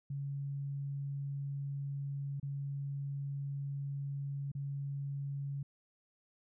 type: tone with dropouts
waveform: sine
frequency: 140 Hz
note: C#3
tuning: 18 cents sharp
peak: -36 dBFS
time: 0.1-5.63 s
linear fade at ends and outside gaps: 5 ms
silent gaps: 2.399-2.428 / 4.517-4.55 s
effects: none